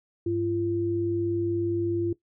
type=tone pair together; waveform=sine; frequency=101.21 / 342.1 Hz; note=G#2 / F4; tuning=-44 / -36 cents; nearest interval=octave + major sixth; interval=2108 cents; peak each=-32 / -24 dBFS; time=0.26-2.13 s; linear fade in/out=5 ms; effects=noise-tail reverb RT60 0.1 s tail -17 dB re dry